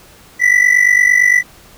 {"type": "ring-modulated tone", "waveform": "triangle", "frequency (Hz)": 1975.5, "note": "B6", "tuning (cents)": 0, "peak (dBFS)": -3, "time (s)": [0.39, 1.43], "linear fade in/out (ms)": 50, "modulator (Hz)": 24.4, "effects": ["pink hiss -43 dBFS RMS until 1.77 s"]}